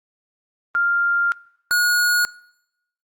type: tone pair in turn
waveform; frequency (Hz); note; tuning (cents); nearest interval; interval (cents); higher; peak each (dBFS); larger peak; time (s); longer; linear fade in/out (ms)
sine / square; 1396.9 / 1446.2; F6 / F#6; 0 / -40; minor second; 60; second; -16; neither; 0.75-1.32 / 1.71-2.25; first; 0
effects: noise-tail reverb RT60 0.8 s tail -23 dB re dry + Opus 32 kbps